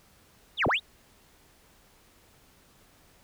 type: linear two-way sweep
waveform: sine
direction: down then up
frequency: 3971 to 43.65 to 3971 Hz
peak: -21 dBFS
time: 0.57-0.8 s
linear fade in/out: 50 ms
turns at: 0.67 s
effects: tanh soft clip ceiling -18 dBFS + pink hiss -60 dBFS RMS until 3.23 s